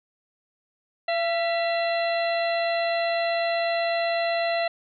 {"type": "harmonic tone with a mistuned harmonic", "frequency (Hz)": 677, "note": "E5", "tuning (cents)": 46, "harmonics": [1, 2, 3, 4, 5, 6], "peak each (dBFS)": [-23, -37, -31, -34, -42, -35], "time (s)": [1.08, 4.68], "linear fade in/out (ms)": 5, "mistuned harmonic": 3, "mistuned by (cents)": -52, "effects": []}